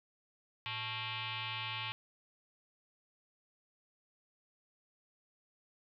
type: tone with frequency modulation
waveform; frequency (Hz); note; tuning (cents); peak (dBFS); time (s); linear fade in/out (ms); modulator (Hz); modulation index
sine; 112.5; A2; +39; -37; 0.66-1.92; 0; 494; 6.9
effects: none